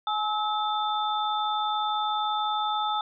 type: tone cluster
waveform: sine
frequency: 844 / 1293 / 3558 Hz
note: G#5 / E6 / A7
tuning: +28 / -34 / +19 cents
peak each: -27 / -29 / -33 dBFS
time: 0.07-3.01 s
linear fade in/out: 2 ms
effects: none